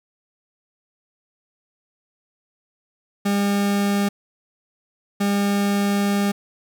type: tone bursts at uneven times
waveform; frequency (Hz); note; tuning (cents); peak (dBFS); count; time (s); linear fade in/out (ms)
40% pulse; 201.4; G3; +47; -17; 2; 3.25-4.09 / 5.2-6.32; 10
effects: none